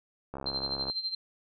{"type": "click train", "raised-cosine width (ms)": 1, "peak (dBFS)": -24, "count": 39, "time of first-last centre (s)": [0.34, 0.899], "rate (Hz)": 68}
{"type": "tone with tremolo", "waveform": "sine", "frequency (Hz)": 4139, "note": "C8", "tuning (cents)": -20, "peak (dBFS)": -28, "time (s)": [0.46, 1.15], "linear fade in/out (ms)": 5, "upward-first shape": "sine", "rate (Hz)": 12, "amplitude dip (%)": 75}
{"effects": []}